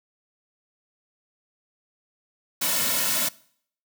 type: noise with comb filter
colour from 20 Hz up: white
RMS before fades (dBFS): -24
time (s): 2.61-3.29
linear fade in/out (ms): 10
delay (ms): 2.5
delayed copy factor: -1
effects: noise-tail reverb RT60 0.6 s tail -22 dB re dry + high-pass 150 Hz 12 dB/octave